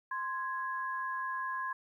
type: tone pair together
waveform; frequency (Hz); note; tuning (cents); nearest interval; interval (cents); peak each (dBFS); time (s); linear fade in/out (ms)
sine; 1044.2 / 1661; C6 / G#6; -4 / 0; minor sixth; 804; -35 / -38; 0.11-1.73; 5
effects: 12-bit